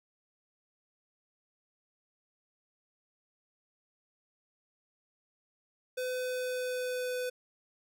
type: tone with pitch glide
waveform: square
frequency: 506 to 500.5 Hz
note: B4 to B4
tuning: +42 to +23 cents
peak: -33 dBFS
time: 5.97-7.3 s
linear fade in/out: 10 ms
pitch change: -19 cents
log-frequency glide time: 6.08-7.17 s
effects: none